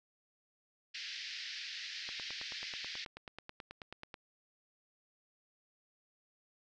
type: band-pass noise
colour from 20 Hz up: white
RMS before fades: -44 dBFS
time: 0.94-3.05 s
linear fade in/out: 10 ms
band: 1700 to 5200 Hz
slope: 48 dB/octave
type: click train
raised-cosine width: 0.3 ms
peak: -29 dBFS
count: 20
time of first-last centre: 2.09-4.142 s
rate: 9.26 Hz
effects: none